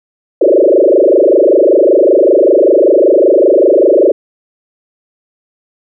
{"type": "tone with frequency modulation", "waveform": "sine", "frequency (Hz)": 466.2, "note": "A#4", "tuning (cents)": 0, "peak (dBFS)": -4, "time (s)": [0.41, 4.12], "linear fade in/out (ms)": 5, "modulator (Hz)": 25.2, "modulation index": 5.1, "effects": []}